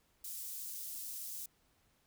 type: high-pass noise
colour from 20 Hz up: white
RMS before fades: -44 dBFS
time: 0.24-1.46 s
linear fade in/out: 5 ms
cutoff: 6800 Hz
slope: 12 dB/octave
effects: pink hiss -73 dBFS RMS until 2.06 s